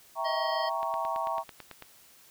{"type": "chord", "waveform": "sine", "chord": "E diminished seventh", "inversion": "none", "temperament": "equal", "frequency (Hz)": [659.3, 784, 932.3, 1108.7], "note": ["E5", "G5", "Bb5", "Db6"], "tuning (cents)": [0, 0, 0, 0], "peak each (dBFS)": [-34, -36, -33, -34], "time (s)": [0.15, 1.44], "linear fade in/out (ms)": 50}
{"type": "harmonic tone", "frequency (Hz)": 633, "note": "D#5", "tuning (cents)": 30, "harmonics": [1, 3, 5, 7, 8], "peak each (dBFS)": [-33, -38, -40, -41, -42], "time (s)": [0.24, 0.7], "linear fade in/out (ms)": 20}
{"type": "click train", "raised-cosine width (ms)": 0.3, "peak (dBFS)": -26, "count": 10, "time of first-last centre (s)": [0.83, 1.823], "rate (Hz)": 9.06}
{"effects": ["white hiss -57 dBFS RMS until 2.3 s"]}